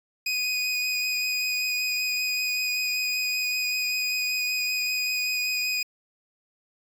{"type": "tone with vibrato", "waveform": "25% pulse", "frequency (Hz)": 2489, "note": "D#7", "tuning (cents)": 0, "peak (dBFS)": -21, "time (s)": [0.26, 5.83], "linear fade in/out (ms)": 5, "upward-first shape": "sine", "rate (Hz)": 5.2, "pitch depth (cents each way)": 11, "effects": ["resampled to 32000 Hz"]}